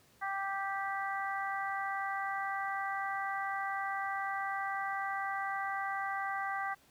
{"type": "harmonic tone", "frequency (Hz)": 392, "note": "G4", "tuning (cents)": 0, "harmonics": [2, 3, 4, 5], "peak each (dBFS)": [-37, -39, -40, -41], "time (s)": [0.21, 6.75], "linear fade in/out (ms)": 20, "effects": ["pink hiss -65 dBFS RMS until 6.9 s", "high-pass 60 Hz 12 dB/octave"]}